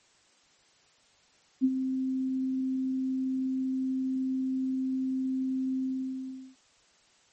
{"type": "tone with ADSR envelope", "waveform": "sine", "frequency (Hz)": 261.6, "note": "C4", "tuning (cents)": 0, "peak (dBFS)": -18, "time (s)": [1.61, 6.56], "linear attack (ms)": 34, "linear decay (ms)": 47, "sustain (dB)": -9, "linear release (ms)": 750, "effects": ["white hiss -63 dBFS RMS until 7.32 s", "MP3 32 kbps"]}